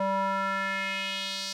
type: tone with band-pass filter sweep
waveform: square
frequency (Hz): 194.2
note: G3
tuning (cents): -16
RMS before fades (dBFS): -30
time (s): 0-1.53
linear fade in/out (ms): 5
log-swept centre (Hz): 770 to 5000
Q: 2.5
effects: none